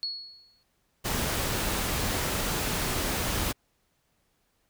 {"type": "tone with exponential decay", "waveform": "sine", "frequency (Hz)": 4356, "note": "C#8", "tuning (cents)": -31, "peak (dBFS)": -27, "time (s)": [0.03, 0.63], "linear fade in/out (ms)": 0, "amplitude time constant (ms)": 130}
{"type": "noise", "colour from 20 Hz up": "pink", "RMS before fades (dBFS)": -29, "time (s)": [1.04, 3.53], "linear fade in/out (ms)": 20}
{"effects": ["pink hiss -72 dBFS RMS until 4.69 s"]}